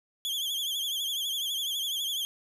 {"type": "tone with vibrato", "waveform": "40% pulse", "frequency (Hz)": 3290, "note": "G#7", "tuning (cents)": -17, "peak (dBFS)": -28, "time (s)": [0.25, 2.25], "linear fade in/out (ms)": 0, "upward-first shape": "triangle", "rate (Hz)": 12, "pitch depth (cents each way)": 110, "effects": []}